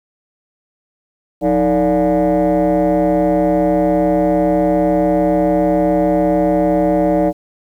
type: tone with frequency modulation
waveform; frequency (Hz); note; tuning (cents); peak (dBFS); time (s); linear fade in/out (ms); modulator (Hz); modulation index
sine; 446.6; A4; +26; -9; 1.41-7.33; 50; 133; 1.9
effects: tanh soft clip ceiling -9 dBFS + 8-bit